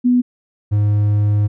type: tone pair in turn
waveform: sine / triangle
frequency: 246.9 / 103.87 Hz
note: B3 / G#2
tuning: 0 / +1 cents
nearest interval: octave + minor third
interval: 1499 cents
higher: first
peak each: -10 dBFS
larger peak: neither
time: 0.04-0.22 / 0.71-1.48 s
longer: second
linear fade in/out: 20 ms
effects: none